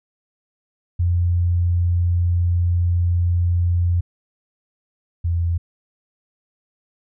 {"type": "tone pair in turn", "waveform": "sine", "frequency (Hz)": [87.31, 85.17], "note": ["F2", "F2"], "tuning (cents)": [0, -43], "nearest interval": "unison", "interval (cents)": 43, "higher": "first", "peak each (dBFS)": [-15, -17], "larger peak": "first", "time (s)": [[0.99, 4.01], [5.24, 5.58]], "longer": "first", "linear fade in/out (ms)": 10, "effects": []}